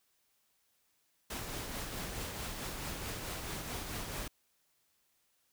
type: noise with tremolo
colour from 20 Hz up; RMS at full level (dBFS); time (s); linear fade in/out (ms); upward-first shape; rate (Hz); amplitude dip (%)
pink; -39; 1.3-4.28; 5; triangle; 4.6; 40
effects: white hiss -75 dBFS RMS until 5.52 s